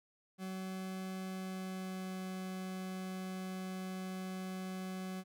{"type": "tone with pitch glide", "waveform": "40% pulse", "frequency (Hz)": [188.2, 186.9], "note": ["F#3", "F#3"], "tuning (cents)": [30, 18], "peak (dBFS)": -39, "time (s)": [0.38, 5.24], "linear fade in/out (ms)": 50, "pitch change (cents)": -12, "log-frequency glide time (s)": [1.21, 2.2], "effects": []}